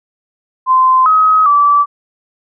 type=tone with pitch steps; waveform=sine; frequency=1035 / 1269 / 1158 Hz; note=C6 / D#6 / D6; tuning=-19 / +34 / -25 cents; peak=-6 dBFS; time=0.66-1.86 s; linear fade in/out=50 ms; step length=400 ms; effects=none